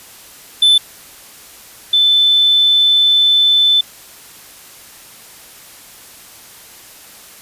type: tone pair in turn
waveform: triangle / sine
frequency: 3520 / 3520 Hz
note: A7 / A7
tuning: 0 / 0 cents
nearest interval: unison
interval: 0 cents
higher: neither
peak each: -5 / -8 dBFS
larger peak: first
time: 0.62-0.78 / 1.93-3.81 s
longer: second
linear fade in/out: 5 ms
effects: white hiss -39 dBFS RMS until 7.41 s + resampled to 32000 Hz